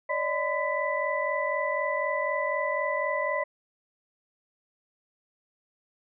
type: tone cluster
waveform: sine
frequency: 571 / 615 / 1015 / 1984 Hz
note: D5 / D#5 / B5 / B6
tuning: -49 / -20 / +47 / +7 cents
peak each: -31 dBFS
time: 0.09-3.44 s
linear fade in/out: 10 ms
effects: none